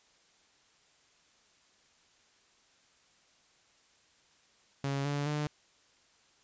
sawtooth tone with pitch steps, 138.7 / 143.84 / 149.17 Hz, C#3 / D3 / D3, +1 / -36 / +27 cents, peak -27 dBFS, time 4.84-5.47 s, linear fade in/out 2 ms, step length 210 ms, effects white hiss -66 dBFS RMS until 6.43 s + resampled to 16000 Hz

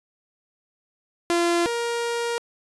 sawtooth tone pair in turn, 343.2 / 470.5 Hz, F4 / A#4, -30 / +16 cents, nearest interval perfect fourth, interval 546 cents, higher second, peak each -15 / -20 dBFS, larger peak first, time 1.3-1.66 / 1.66-2.38 s, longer second, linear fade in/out 0 ms, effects resampled to 24000 Hz

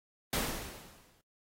pink noise with exponential decay, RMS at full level -30 dBFS, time 0.33-1.21 s, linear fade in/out 1 ms, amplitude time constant 190 ms, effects AAC 48 kbps

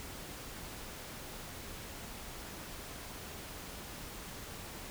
silence, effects pink hiss -46 dBFS RMS until 4.9 s

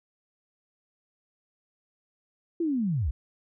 sine linear sweep, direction down, 349.2 to 51.91 Hz, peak -24 dBFS, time 2.6-3.11 s, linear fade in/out 5 ms, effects none

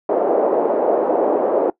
white band-pass noise, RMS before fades -17 dBFS, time 0.09-1.7 s, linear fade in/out 2 ms, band 350 to 640 Hz, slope 24 dB/octave, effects noise-tail reverb RT60 0.1 s tail -20 dB re dry

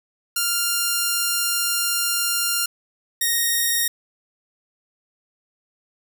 5% pulse tone pair in turn, 1396.9 / 1864.6 Hz, F6 / A#6, 0 / 0 cents, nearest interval perfect fourth, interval 500 cents, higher second, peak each -8 / -8 dBFS, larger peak neither, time 0.36-2.66 / 3.21-3.88 s, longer first, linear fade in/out 5 ms, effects none

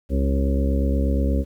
harmonic tone with a mistuned harmonic, 68.4 Hz, C#2, 23 cents flat, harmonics 1 / 2 / 3 / 4 / 5 / 6 / 7 / 8, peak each -19 / -33 / -27 / -27 / -36 / -34 / -34 / -31 dBFS, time 0.09-1.45 s, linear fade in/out 50 ms, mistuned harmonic 6, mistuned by -37 cents, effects 9-bit

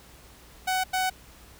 sawtooth tone bursts at uneven times, 748 Hz, F#5, 19 cents sharp, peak -20 dBFS, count 2, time 0.67-0.84 / 0.93-1.1 s, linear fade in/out 10 ms, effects added 60 Hz sine -55 dBFS peak until 1.59 s + pink hiss -52 dBFS RMS until 1.59 s

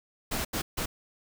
pink noise bursts at uneven times, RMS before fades -31 dBFS, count 3, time 0.31-0.45 / 0.53-0.62 / 0.77-0.86 s, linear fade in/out 10 ms, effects none

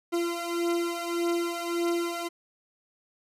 40% pulse beating tone pair, 341.9 / 343.6 Hz, F4 / F4, -37 / -28 cents, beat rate 1.7 Hz, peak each -28 / -30 dBFS, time 0.12-2.29 s, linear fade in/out 20 ms, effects resampled to 32000 Hz

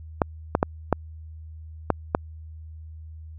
clicks, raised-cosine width 1 ms, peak -4 dBFS, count 6, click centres 0.218 / 0.551 / 0.629 / 0.927 / 1.903 / 2.149 s, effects added 79 Hz sine -38 dBFS peak until 3.38 s

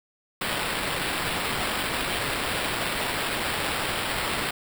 white noise with sample-and-hold, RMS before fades -28 dBFS, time 0.41-4.51 s, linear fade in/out 5 ms, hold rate 6300 Hz, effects none

